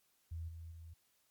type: tone with level steps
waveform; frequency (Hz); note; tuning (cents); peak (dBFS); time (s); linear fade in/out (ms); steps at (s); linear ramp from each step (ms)
sine; 82.41; E2; 0; -40 / -46 / -49; 0.31-0.94; 10; 0.48 / 0.71; 10
effects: white hiss -75 dBFS RMS until 1.3 s + MP3 96 kbps